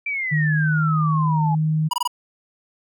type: exponential sweep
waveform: sine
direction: down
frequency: 2358 to 830.6 Hz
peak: -22 dBFS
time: 0.06-1.55 s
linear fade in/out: 5 ms
type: tone with pitch glide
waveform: sine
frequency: 153.3 to 155.98 Hz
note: D#3 to D#3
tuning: -25 to +5 cents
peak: -17 dBFS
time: 0.31-1.89 s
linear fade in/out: 20 ms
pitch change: +30 cents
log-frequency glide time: 0.51-0.87 s
type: tone bursts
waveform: square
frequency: 972 Hz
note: B5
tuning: 28 cents flat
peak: -19 dBFS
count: 4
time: 1.91-2.076 s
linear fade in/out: 5 ms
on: 25 ms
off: 22 ms
effects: none